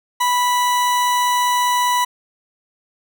40% pulse tone, 985 Hz, B5, 5 cents flat, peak -14 dBFS, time 0.2-2.05 s, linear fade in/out 10 ms, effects none

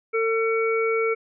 harmonic tone, 450 Hz, A4, 39 cents sharp, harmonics 1 / 3 / 5, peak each -21 / -29 / -27 dBFS, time 0.13-1.15 s, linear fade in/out 20 ms, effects none

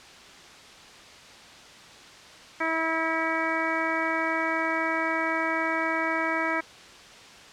harmonic tone, 323.9 Hz, E4, 30 cents flat, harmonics 1 / 2 / 3 / 4 / 5 / 6 / 7, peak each -32 / -32 / -32 / -32 / -32 / -32 / -32 dBFS, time 2.6-6.61 s, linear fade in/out 10 ms, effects white hiss -47 dBFS RMS until 7.52 s + low-pass 5000 Hz 12 dB/octave

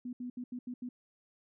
sine tone bursts at uneven times, 246.9 Hz, B3, in tune, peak -37 dBFS, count 6, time 0.05-0.13 / 0.2-0.3 / 0.37-0.44 / 0.52-0.59 / 0.67-0.74 / 0.82-0.89 s, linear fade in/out 5 ms, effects none

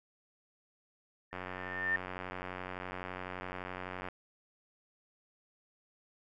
sine tone with exponential growth, 1801 Hz, A6, 40 cents sharp, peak -26 dBFS, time 1.31-1.96 s, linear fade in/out 2 ms, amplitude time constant 140 ms
click train, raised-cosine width 0.5 ms, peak -25 dBFS, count 254, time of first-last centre 1.33-4.086 s, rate 91.8 Hz
effects none

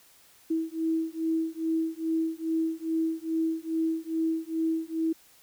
sine beating tone pair, 322.6 / 325 Hz, E4 / E4, -37 / -24 cents, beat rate 2.4 Hz, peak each -29 dBFS, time 0.5-5.13 s, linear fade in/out 10 ms, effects white hiss -58 dBFS RMS until 5.42 s

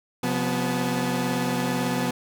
sawtooth tone cluster, 132.7 / 178.9 / 247.4 / 861 Hz, C3 / F3 / B3 / A5, +25 / +42 / +3 / -38 cents, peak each -27 / -25 / -22 / -30 dBFS, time 0.23-2.11 s, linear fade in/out 5 ms, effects none

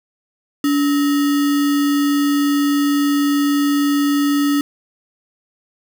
sine tone with sample-and-hold, 286.8 Hz, D4, 41 cents flat, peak -13 dBFS, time 0.64-4.61 s, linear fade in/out 2 ms, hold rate 1575 Hz, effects none

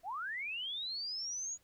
sine linear sweep, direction up, 641 to 6840 Hz, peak -37 dBFS, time 0.03-1.58 s, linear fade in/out 50 ms, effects pink hiss -71 dBFS RMS until 1.63 s

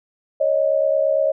sine tone pair together, 553 / 621.8 Hz, C#5 / D#5, -4 / -1 cents, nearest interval major second, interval 203 cents, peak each -18 dBFS, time 0.4-1.32 s, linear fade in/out 10 ms, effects none

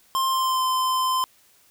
square tone with pitch glide, 1055 to 1032.7 Hz, C6 to C6, +14 to -23 cents, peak -21 dBFS, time 0.15-1.24 s, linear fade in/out 0 ms, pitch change -37 cents, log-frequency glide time 0.28-0.63 s, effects white hiss -58 dBFS RMS until 1.7 s

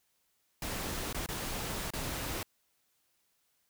pink noise with dropouts, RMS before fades -37 dBFS, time 0.62-2.43 s, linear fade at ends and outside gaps 2 ms, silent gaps 1.128-1.145 / 1.262-1.287 / 1.905-1.935 s, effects white hiss -75 dBFS RMS until 3.69 s

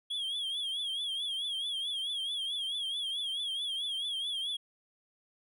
triangle tone with vibrato, 3298 Hz, G#7, 13 cents flat, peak -31 dBFS, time 0.1-4.57 s, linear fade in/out 10 ms, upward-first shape triangle, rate 4.6 Hz, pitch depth 110 cents each way, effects none

